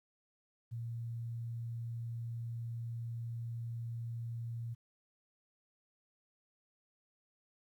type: tone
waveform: sine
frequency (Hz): 116.54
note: A#2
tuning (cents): 0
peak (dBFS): -38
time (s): 0.71-4.75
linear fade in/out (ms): 20
effects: 12-bit